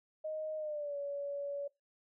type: tone with pitch glide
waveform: sine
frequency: 622.3 to 567.4 Hz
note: D#5 to C#5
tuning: 0 to +40 cents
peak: -36 dBFS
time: 0.24-1.68 s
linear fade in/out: 10 ms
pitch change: -160 cents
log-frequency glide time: 0.57-0.97 s
effects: noise-tail reverb RT60 0.2 s tail -22 dB re dry